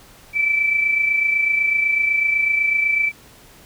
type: tone pair together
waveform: sine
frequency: 2319 / 2347 Hz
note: D7 / D7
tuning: -22 / -2 cents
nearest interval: unison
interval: 20 cents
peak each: -16 / -25 dBFS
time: 0.33-3.12 s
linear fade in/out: 50 ms
effects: pink hiss -47 dBFS RMS until 3.65 s